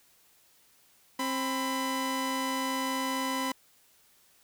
sawtooth tone pair together, 265.1 / 1000 Hz, C4 / B5, +23 / +21 cents, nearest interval octave + major seventh, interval 2298 cents, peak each -28 dBFS, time 1.19-3.52 s, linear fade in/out 5 ms, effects white hiss -63 dBFS RMS until 4.43 s

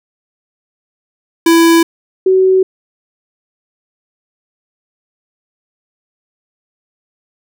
square / sine tone pair in turn, 332.4 / 376.7 Hz, E4 / F#4, +15 / +31 cents, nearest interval major second, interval 216 cents, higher second, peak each -6 dBFS, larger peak neither, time 1.46-1.83 / 2.26-2.63 s, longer neither, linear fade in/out 5 ms, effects none

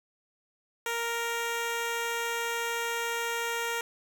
10% pulse tone, 466.2 Hz, A#4, in tune, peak -21 dBFS, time 0.86-3.81 s, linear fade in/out 2 ms, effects 9-bit

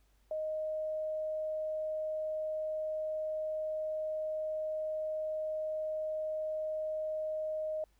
sine tone, 622.3 Hz, D#5, in tune, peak -33 dBFS, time 0.31-7.84 s, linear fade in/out 2 ms, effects added 50 Hz sine -66 dBFS peak until 7.99 s + pink hiss -74 dBFS RMS until 7.99 s

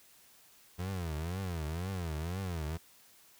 30% pulse tone with vibrato, 85.8 Hz, F2, 30 cents flat, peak -32 dBFS, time 0.78-2.78 s, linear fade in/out 20 ms, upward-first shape triangle, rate 2 Hz, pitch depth 250 cents each way, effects white hiss -61 dBFS RMS until 3.39 s

